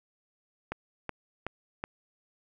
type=click train; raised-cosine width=0.5 ms; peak=-18 dBFS; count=4; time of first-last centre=0.72-1.839 s; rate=2.68 Hz; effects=none